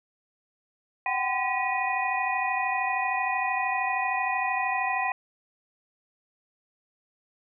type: tone cluster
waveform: sine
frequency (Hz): 748 / 781 / 1018 / 1928 / 2473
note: F#5 / G5 / C6 / B6 / D#7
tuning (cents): +19 / -7 / -48 / -42 / -11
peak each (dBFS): -31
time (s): 1.06-5.12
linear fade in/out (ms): 2
effects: none